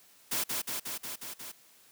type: noise with echo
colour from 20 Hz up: white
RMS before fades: -31 dBFS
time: 0.31-0.44 s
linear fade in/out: 10 ms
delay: 180 ms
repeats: 6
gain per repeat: -2 dB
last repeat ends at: 1.52 s
effects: white hiss -60 dBFS RMS until 1.91 s + high-pass 100 Hz 12 dB/octave